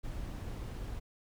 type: noise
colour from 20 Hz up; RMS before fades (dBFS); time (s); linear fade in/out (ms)
brown; -40; 0.03-1; 20
effects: none